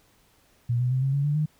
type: tone with pitch steps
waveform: sine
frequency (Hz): 119.8 / 124.74 / 129.89 / 135.25 / 140.83 / 146.64 / 152.69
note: A#2 / B2 / C3 / C#3 / C#3 / D3 / D#3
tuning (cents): +48 / +18 / -12 / -42 / +28 / -2 / -32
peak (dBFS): -21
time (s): 0.69-1.46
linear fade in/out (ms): 10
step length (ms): 110
effects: pink hiss -62 dBFS RMS until 1.59 s